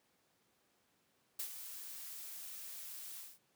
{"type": "noise with ADSR envelope", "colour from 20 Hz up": "blue", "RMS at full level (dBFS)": -39, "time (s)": [1.39, 3.39], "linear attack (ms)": 6, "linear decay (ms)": 81, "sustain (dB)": -9, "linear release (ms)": 210, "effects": ["pink hiss -75 dBFS RMS until 3.55 s", "high-pass 150 Hz 12 dB/octave"]}